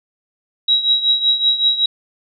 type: tone with tremolo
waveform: sine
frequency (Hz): 3855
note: B7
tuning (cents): -43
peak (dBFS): -9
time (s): 0.68-1.86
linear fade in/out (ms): 5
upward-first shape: triangle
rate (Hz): 5.3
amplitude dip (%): 80
effects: none